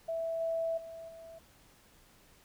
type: tone with level steps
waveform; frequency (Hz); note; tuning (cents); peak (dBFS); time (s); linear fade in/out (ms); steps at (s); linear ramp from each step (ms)
sine; 658; E5; -3; -32 / -30 / -43 / -47; 0.08-1.39; 10; 0.4 / 0.77 / 1.08; 10
effects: pink hiss -62 dBFS RMS until 2.44 s